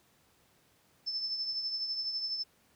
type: tone with tremolo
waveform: sine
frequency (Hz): 5274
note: E8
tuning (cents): 0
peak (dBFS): -30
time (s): 1.06-2.44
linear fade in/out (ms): 20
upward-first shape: triangle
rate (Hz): 12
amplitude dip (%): 55
effects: pink hiss -67 dBFS RMS until 2.75 s + high-pass 80 Hz 12 dB/octave